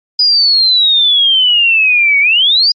sine exponential two-way sweep, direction down then up, 4978 to 2217 to 4978 Hz, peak -6 dBFS, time 0.19-2.72 s, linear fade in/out 5 ms, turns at 2.2 s, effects MP3 32 kbps

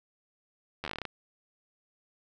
slowing click train, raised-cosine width 0.3 ms, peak -19 dBFS, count 11, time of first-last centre 0.84-1.053 s, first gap 11 ms, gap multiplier 1.14, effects none

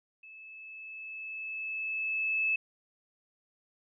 sine tone with level ramp, 2609 Hz, E7, 18 cents flat, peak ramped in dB -48 to -25 dBFS, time 0.23-2.56 s, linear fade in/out 5 ms, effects none

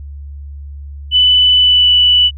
sine tone with pitch glide, 2991 to 2967 Hz, F#7 to F#7, +18 to +4 cents, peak -6 dBFS, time 1.11-2.31 s, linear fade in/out 50 ms, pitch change -14 cents, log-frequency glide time 1.6-1.92 s, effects added 71 Hz sine -26 dBFS peak until 2.37 s

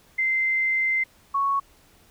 sine tone pair in turn, 2078 / 1109.1 Hz, C7 / C#6, -12 / +1 cents, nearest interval major seventh, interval 1087 cents, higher first, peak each -20 dBFS, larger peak neither, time 0.18-1.04 / 1.34-1.6 s, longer first, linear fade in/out 10 ms, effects pink hiss -57 dBFS RMS until 2.1 s

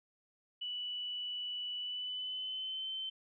sine tone with pitch glide, 2960 to 3084 Hz, F#7 to G7, 0 to -29 cents, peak -37 dBFS, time 0.61-3.1 s, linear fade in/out 10 ms, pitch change +71 cents, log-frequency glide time 1.78-2.89 s, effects none

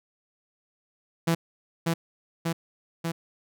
sawtooth tone with echo, 166.3 Hz, E3, 16 cents sharp, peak -17 dBFS, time 1.27-1.35 s, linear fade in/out 10 ms, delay 590 ms, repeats 3, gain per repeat -2 dB, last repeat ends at 3.12 s, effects none

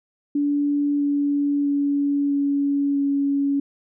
sine tone with pitch steps, 288.3 / 286.3 / 284.3 / 282.4 / 280.4 Hz, D4 / D4 / C#4 / C#4 / C#4, -32 / -44 / +44 / +32 / +20 cents, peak -18 dBFS, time 0.35-3.6 s, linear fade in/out 5 ms, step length 650 ms, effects none

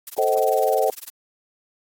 blue noise with tremolo, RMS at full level -33 dBFS, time 0.07-1.1 s, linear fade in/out 0 ms, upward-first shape sine, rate 20 Hz, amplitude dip 100%
sine chord, A diminished seventh, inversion none, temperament just, 440 / 528 / 633.6 / 760.3 Hz, A4 / C5 / Eb5 / Gb5, 0 / +16 / +31 / +47 cents, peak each -22 / -22 / -23 / -22 dBFS, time 0.18-0.9 s, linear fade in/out 2 ms
effects AAC 64 kbps

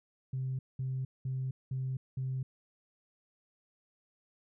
sine tone bursts, 130.81 Hz, C3, in tune, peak -31 dBFS, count 5, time 0.33-2.43 s, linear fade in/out 5 ms, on 260 ms, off 200 ms, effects tanh soft clip ceiling -28 dBFS

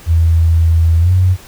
sine tone with pitch glide, 82.41 to 91.97 Hz, E2 to F#2, 0 to -10 cents, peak -7 dBFS, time 0.06-1.37 s, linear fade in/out 50 ms, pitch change +190 cents, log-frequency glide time 0.99-1.12 s, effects pink hiss -38 dBFS RMS until 1.47 s

